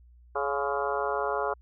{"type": "harmonic tone with a mistuned harmonic", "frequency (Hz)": 140.1, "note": "C#3", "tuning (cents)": 19, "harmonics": [3, 4, 5, 6, 7, 8, 9, 10], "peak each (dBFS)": [-32, -33, -34, -35, -35, -36, -37, -37], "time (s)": [0.35, 1.54], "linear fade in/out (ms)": 10, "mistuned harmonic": 7, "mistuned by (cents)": 59, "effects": ["added 60 Hz sine -52 dBFS peak until 1.61 s"]}